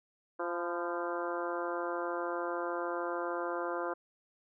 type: harmonic tone with a mistuned harmonic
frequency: 173.5 Hz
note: F3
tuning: 11 cents flat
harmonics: 2 / 3 / 4 / 5 / 6 / 7 / 8 / 9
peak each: -38 / -38 / -41 / -45 / -41 / -43 / -43 / -47 dBFS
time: 0.39-3.94 s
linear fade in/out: 10 ms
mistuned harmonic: 6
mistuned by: -34 cents
effects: none